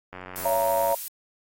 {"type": "click train", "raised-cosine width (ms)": 0.5, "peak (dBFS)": -23, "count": 74, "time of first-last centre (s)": [0.13, 0.924], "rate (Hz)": 91.9}
{"type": "noise", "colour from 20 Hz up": "violet", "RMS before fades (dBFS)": -31, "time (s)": [0.36, 1.08], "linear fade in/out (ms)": 0}
{"type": "chord", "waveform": "sine", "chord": "A# diminished", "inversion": "first", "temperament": "just", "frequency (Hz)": [559.4, 671.3, 932.3], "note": ["C#5", "E5", "A#5"], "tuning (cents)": [16, 31, 0], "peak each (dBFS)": -25, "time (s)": [0.45, 0.95], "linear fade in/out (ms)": 5}
{"effects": ["AAC 48 kbps"]}